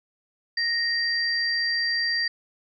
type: tone pair together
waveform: sine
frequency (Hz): 1864.7 / 4719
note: A#6 / D8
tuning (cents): 0 / +7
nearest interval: octave + major third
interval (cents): 1607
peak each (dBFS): -25 / -25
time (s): 0.57-2.28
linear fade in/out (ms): 5
effects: none